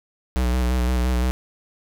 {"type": "tone with vibrato", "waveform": "square", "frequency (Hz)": 62, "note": "B1", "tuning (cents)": 7, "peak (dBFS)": -19, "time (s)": [0.36, 1.31], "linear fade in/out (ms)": 0, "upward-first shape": "square", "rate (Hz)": 5.8, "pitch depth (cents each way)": 34, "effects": []}